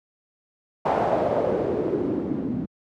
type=noise with low-pass filter sweep; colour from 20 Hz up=white; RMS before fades=-24 dBFS; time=0.85-2.66 s; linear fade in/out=10 ms; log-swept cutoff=800 to 230 Hz; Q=3.1; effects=high-pass 100 Hz 12 dB/octave